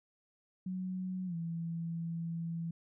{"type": "tone with pitch glide", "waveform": "sine", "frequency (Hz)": [185, 166.73], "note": ["F#3", "E3"], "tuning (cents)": [0, 20], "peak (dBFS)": -35, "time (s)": [0.66, 2.71], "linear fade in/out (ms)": 5, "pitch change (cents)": -180, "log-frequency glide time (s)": [1.26, 1.35], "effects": []}